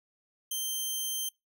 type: tone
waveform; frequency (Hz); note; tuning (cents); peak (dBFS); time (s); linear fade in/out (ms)
10% pulse; 3136; G7; 0; -23; 0.51-1.29; 5
effects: noise-tail reverb RT60 0.2 s tail -24 dB re dry